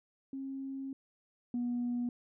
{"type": "tone pair in turn", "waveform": "sine", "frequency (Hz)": [270, 242.5], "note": ["C#4", "B3"], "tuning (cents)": [-45, -31], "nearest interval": "major second", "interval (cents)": 186, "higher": "first", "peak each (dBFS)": [-37, -30], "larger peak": "second", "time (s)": [[0.33, 0.93], [1.54, 2.09]], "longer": "first", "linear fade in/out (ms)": 2, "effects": ["tanh soft clip ceiling -28 dBFS"]}